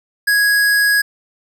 square tone, 1661.2 Hz, G#6, in tune, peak -12 dBFS, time 0.27-1.02 s, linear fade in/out 10 ms, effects none

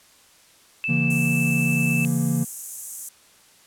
sine tone, 2637 Hz, E7, in tune, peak -23 dBFS, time 0.84-2.05 s, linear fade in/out 0 ms
triangle chord, A# diminished, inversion first, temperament just, 139.85 / 167.82 / 233.1 Hz, C#3 / E3 / A#3, +16 / +31 / 0 cents, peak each -22 dBFS, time 0.88-2.45 s, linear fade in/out 20 ms
white high-pass noise, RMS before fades -31 dBFS, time 1.1-3.09 s, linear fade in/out 5 ms, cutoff 6600 Hz, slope 48 dB/octave
effects white hiss -54 dBFS RMS until 3.66 s + low-pass 11000 Hz 12 dB/octave

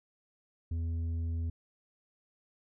sine tone with tanh clipping, 83 Hz, E2, 12 cents sharp, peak -32 dBFS, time 0.71-1.5 s, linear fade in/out 5 ms, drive 6 dB, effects none

